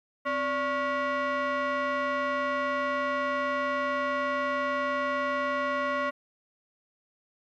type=tone with frequency modulation; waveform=sine; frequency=261.6 Hz; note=C4; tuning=in tune; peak=-24 dBFS; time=0.25-6.11 s; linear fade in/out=20 ms; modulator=842 Hz; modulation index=1.9; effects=tanh soft clip ceiling -24 dBFS + 11-bit